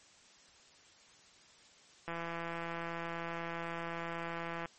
click train, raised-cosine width 0.5 ms, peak -25 dBFS, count 434, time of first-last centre 2.08-4.657 s, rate 168 Hz, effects white hiss -61 dBFS RMS until 4.78 s + MP3 32 kbps

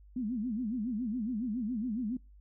sine tone with vibrato, 230.6 Hz, A#3, 19 cents flat, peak -31 dBFS, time 0.16-2.17 s, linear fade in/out 5 ms, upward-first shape sine, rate 7.2 Hz, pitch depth 210 cents each way, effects noise-tail reverb RT60 0.3 s tail -26 dB re dry + added 50 Hz sine -53 dBFS peak until 2.4 s

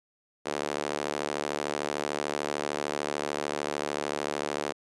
sawtooth tone with high-pass filter, 73.42 Hz, D2, in tune, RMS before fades -32 dBFS, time 0.45-4.73 s, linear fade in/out 20 ms, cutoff 430 Hz, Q 1.2, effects resampled to 22050 Hz

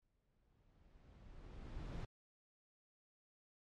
brown noise with exponential growth, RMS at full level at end -43 dBFS, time 0.02-2.05 s, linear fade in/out 5 ms, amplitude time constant 440 ms, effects low-pass 5000 Hz 12 dB/octave + MP3 64 kbps

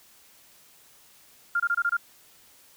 sine tone bursts, 1400 Hz, F6, 4 cents sharp, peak -21 dBFS, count 6, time 1.55-1.969 s, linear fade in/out 5 ms, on 49 ms, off 25 ms, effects white hiss -56 dBFS RMS until 2.76 s

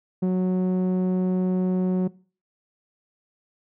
sawtooth tone with low-pass filter, 184.2 Hz, F#3, 7 cents flat, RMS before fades -22 dBFS, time 0.22-2.08 s, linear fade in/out 10 ms, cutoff 390 Hz, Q 0.69, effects noise-tail reverb RT60 0.4 s tail -21 dB re dry

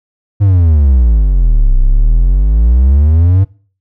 triangle exponential two-way sweep, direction down then up, 103.83 to 31.27 to 99 Hz, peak -3 dBFS, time 0.4-3.45 s, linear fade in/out 20 ms, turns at 1.78 s, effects noise-tail reverb RT60 0.4 s tail -20 dB re dry

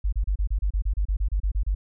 sine tone bursts, 49 Hz, G1, in tune, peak -20 dBFS, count 15, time 0.04-1.75 s, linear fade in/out 10 ms, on 86 ms, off 30 ms, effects none

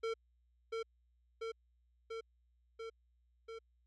square tone with echo, 452.2 Hz, A4, 47 cents sharp, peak -36 dBFS, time 0.03-0.14 s, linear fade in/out 10 ms, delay 690 ms, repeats 5, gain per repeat -2 dB, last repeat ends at 3.59 s, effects added 60 Hz sine -70 dBFS peak until 3.86 s + low-pass 4000 Hz 12 dB/octave

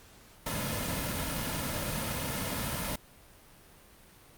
pink noise with comb filter, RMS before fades -33 dBFS, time 0.46-2.96 s, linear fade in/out 5 ms, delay 2.6 ms, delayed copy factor -0.55, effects pink hiss -56 dBFS RMS until 4.37 s + Opus 48 kbps

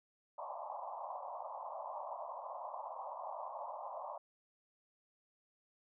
white band-pass noise, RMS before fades -45 dBFS, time 0.38-4.18 s, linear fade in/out 5 ms, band 560 to 1100 Hz, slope 96 dB/octave, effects none

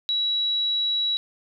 sine tone, 3900 Hz, B7, 23 cents flat, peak -21 dBFS, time 0.09-1.17 s, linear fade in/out 0 ms, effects none

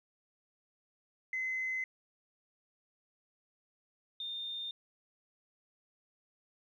sine tone pair in turn, 2047 / 3628 Hz, C7 / A#7, -38 / -48 cents, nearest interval minor seventh, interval 990 cents, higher second, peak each -32 / -37 dBFS, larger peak first, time 1.33-1.84 / 4.2-4.71 s, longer neither, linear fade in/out 2 ms, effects tanh soft clip ceiling -28 dBFS + 12-bit

